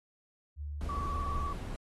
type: tone with pitch glide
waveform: sine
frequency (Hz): 73.42 to 74.23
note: D2 to D2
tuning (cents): 0 to +19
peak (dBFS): -36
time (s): 0.56-1.55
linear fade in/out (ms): 50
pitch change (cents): +19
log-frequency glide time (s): 1.01-1.38
type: noise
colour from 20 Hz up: brown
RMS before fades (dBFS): -38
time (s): 0.81-1.76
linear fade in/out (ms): 0
type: tone with vibrato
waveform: sine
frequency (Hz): 1138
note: C#6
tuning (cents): +45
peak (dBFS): -35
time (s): 0.89-1.53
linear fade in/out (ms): 2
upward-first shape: square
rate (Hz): 20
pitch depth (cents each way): 32
effects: AAC 32 kbps